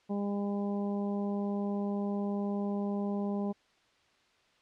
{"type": "harmonic tone", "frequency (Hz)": 202.1, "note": "G#3", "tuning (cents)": -47, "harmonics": [1, 2, 3, 4, 5], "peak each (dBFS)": [-31, -38, -42, -44, -49], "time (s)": [0.09, 3.53], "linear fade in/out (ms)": 20, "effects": ["white hiss -67 dBFS RMS until 4.61 s", "low-pass 4000 Hz 12 dB/octave"]}